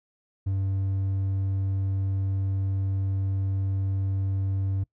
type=tone with hard clipping; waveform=sine; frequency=96.8 Hz; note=G2; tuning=21 cents flat; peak=-25 dBFS; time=0.46-4.84 s; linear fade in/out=10 ms; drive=3 dB; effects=noise-tail reverb RT60 0.1 s tail -23 dB re dry